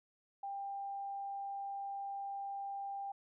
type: tone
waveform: sine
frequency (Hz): 794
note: G5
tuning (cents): +22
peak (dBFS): -39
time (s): 0.43-3.12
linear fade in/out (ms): 5
effects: none